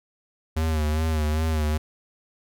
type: tone with vibrato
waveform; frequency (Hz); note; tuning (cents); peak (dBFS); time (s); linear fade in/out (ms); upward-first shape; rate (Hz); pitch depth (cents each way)
square; 77.9; D#2; +3; -22; 0.56-1.78; 10; sine; 2.5; 54
effects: none

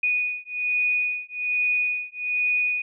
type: beating tone pair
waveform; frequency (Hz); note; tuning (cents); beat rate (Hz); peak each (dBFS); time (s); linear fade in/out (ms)
sine; 2472 / 2473.2; D#7 / D#7; -12 / -11; 1.2; -25; 0.03-2.82; 5
effects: none

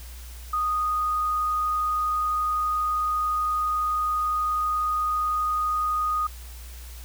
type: tone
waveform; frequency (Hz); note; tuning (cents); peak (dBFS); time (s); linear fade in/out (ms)
sine; 1239; D#6; -8; -22; 0.53-6.27; 5
effects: added 60 Hz sine -38 dBFS peak until 7.04 s + white hiss -47 dBFS RMS until 7.04 s

